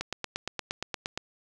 click train, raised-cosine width 0.2 ms, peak -14 dBFS, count 11, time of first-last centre 0.01-1.176 s, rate 8.58 Hz, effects none

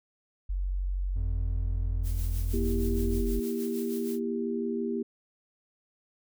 sine tone, 46.31 Hz, F#1, 2 cents sharp, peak -27 dBFS, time 0.49-3.4 s, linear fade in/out 10 ms
triangle tone with vibrato, 87 Hz, F2, 6 cents flat, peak -30 dBFS, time 1.15-3.22 s, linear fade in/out 20 ms, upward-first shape square, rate 9.1 Hz, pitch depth 18 cents each way
blue noise with tremolo, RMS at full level -43 dBFS, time 2.03-4.2 s, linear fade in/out 50 ms, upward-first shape sine, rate 6.4 Hz, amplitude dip 55%
sine chord, E diminished, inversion second, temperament just, 237.3 / 329.6 / 395.6 Hz, Bb3 / E4 / G4, +31 / 0 / +16 cents, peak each -31 / -36 / -32 dBFS, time 2.53-5.03 s, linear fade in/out 10 ms
effects none

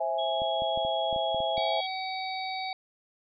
sine chord, C augmented, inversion none, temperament equal with one note detuned, 530.6 / 659.3 / 830.6 Hz, C5 / E5 / G#5, +24 / 0 / 0 cents, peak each -34 / -29 / -31 dBFS, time 0-1.81 s, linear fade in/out 10 ms
sine tone, 3322 Hz, G#7, in tune, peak -34 dBFS, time 0.18-1.87 s, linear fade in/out 10 ms
clicks, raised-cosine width 3 ms, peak -29 dBFS, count 9, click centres 0.419 / 0.621 / 0.775 / 0.85 / 1.128 / 1.162 / 1.346 / 1.404 / 1.579 s
harmonic tone, 758 Hz, F#5, 42 cents sharp, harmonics 1 / 3 / 5 / 6, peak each -33 / -38 / -40 / -41 dBFS, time 1.57-2.73 s, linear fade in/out 2 ms
effects none

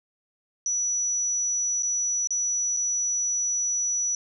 sine tone with dropouts, 5900 Hz, F#8, 6 cents flat, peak -23 dBFS, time 0.66-4.15 s, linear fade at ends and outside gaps 1 ms, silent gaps 1.824-1.831 / 2.273-2.306 / 2.766-2.77 s, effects none

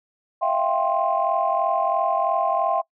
sine tone cluster, 651 / 694 / 786 / 1054 Hz, E5 / F5 / G5 / C6, -22 / -11 / +4 / +12 cents, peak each -24 dBFS, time 0.41-2.82 s, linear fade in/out 20 ms, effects noise-tail reverb RT60 0.1 s tail -23 dB re dry + tanh soft clip ceiling -9 dBFS

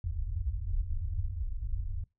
pink low-pass noise, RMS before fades -33 dBFS, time 0.04-2.04 s, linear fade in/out 5 ms, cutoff 100 Hz, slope 96 dB/octave, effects noise-tail reverb RT60 0.2 s tail -21 dB re dry

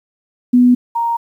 sine tone pair in turn, 246.9 / 932.2 Hz, B3 / A#5, 0 / 0 cents, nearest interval octave + major seventh, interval 2300 cents, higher second, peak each -6 / -14 dBFS, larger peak first, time 0.53-0.75 / 0.95-1.17 s, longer neither, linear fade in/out 10 ms, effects 8-bit

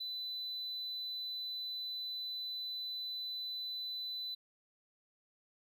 triangle tone, 4000 Hz, B7, 21 cents sharp, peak -36 dBFS, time 0-4.35 s, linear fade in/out 10 ms, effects tanh soft clip ceiling -33 dBFS

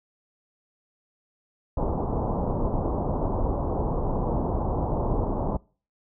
pink low-pass noise, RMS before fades -26 dBFS, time 1.77-5.57 s, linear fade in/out 5 ms, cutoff 1000 Hz, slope 48 dB/octave, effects noise-tail reverb RT60 0.4 s tail -25 dB re dry

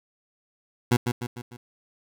20% pulse tone with echo, 121.2 Hz, B2, 32 cents flat, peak -12 dBFS, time 0.91-0.97 s, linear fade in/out 10 ms, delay 150 ms, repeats 4, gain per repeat -6 dB, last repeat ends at 1.57 s, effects none

